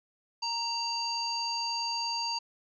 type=harmonic tone with a mistuned harmonic; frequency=932.3 Hz; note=A#5; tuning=in tune; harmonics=1 / 3 / 5 / 7; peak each=-34 / -41 / -32 / -44 dBFS; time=0.42-2.39 s; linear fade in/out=10 ms; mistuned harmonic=3; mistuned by=-20 cents; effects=none